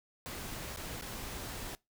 pink noise with dropouts, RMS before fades -42 dBFS, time 0.26-1.75 s, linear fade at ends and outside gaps 0 ms, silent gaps 0.762-0.772 / 1.012-1.022 s, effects noise-tail reverb RT60 0.2 s tail -22 dB re dry

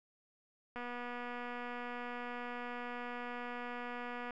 click train, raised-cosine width 0.5 ms, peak -29 dBFS, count 863, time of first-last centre 0.76-4.307 s, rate 243 Hz, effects none

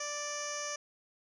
15% pulse tone with low-pass filter, 587.3 Hz, D5, in tune, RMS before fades -38 dBFS, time 0-0.76 s, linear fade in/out 5 ms, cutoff 6200 Hz, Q 5.4, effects none

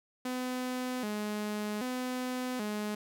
sawtooth tone with vibrato, 230.4 Hz, A#3, 20 cents flat, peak -29 dBFS, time 0.25-2.95 s, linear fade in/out 5 ms, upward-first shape square, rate 0.64 Hz, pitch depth 160 cents each way, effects none

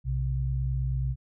sine tone pair together, 61.52 / 130.81 Hz, B1 / C3, -6 / 0 cents, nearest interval octave + minor second, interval 1306 cents, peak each -28 dBFS, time 0.04-1.16 s, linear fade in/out 50 ms, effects none

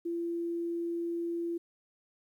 sine tone, 339.9 Hz, F4, 47 cents flat, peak -31 dBFS, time 0.05-1.58 s, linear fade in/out 10 ms, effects 11-bit

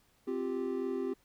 triangle chord, C suspended fourth, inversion none, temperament just, 261.6 / 348.8 / 392.4 Hz, C4 / F4 / G4, 0 / -2 / +2 cents, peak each -35 / -36 / -33 dBFS, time 0.27-1.14 s, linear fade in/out 10 ms, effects pink hiss -69 dBFS RMS until 1.24 s

